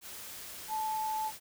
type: tone in noise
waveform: sine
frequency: 870 Hz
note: A5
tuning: 20 cents flat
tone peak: -31 dBFS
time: 0.68-1.32 s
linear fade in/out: 50 ms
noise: white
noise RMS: -45 dBFS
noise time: 0.01-1.4 s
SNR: +11 dB
effects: none